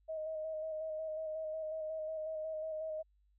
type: tone with vibrato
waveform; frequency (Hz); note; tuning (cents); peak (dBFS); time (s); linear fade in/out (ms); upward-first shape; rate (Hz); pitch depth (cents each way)
sine; 629; D#5; +19; -37; 0.08-3.03; 20; square; 5.5; 22
effects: added 50 Hz sine -68 dBFS peak until 3.38 s